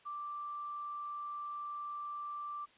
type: tone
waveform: sine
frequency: 1174.7 Hz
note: D6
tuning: in tune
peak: -39 dBFS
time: 0.05-2.66 s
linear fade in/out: 20 ms
effects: white hiss -64 dBFS RMS until 2.77 s + resampled to 8000 Hz